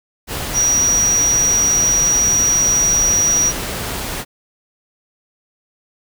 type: tone in noise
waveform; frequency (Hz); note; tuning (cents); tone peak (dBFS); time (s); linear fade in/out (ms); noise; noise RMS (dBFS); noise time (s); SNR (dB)
sine; 5770; F#8; -44; -12; 0.53-3.53; 50; pink; -24; 0.27-4.25; +9
effects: none